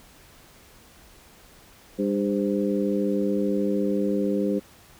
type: harmonic tone with a mistuned harmonic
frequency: 100.3 Hz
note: G2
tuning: 40 cents sharp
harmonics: 2 / 3 / 4 / 5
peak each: -25 / -27 / -28 / -29 dBFS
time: 1.98-4.6 s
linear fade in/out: 20 ms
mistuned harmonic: 5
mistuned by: +45 cents
effects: pink hiss -52 dBFS RMS until 4.99 s